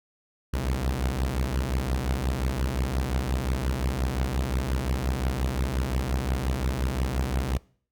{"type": "beating tone pair", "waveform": "sawtooth", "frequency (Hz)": [61.74, 67.44], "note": ["B1", "C#2"], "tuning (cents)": [0, -47], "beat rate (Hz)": 5.7, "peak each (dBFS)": -24, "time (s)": [0.53, 7.58], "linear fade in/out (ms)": 10, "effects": ["noise-tail reverb RT60 0.5 s tail -23 dB re dry"]}